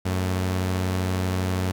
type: tone pair together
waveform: sawtooth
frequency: 92.5 / 221 Hz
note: F#2 / A3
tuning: 0 / +8 cents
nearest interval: octave + minor third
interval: 1508 cents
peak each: -19 / -30 dBFS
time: 0.05-1.72 s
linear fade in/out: 10 ms
effects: none